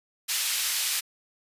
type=high-pass noise; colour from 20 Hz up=pink; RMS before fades=-27 dBFS; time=0.28-1.01 s; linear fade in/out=20 ms; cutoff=2800 Hz; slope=12 dB/octave; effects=resampled to 32000 Hz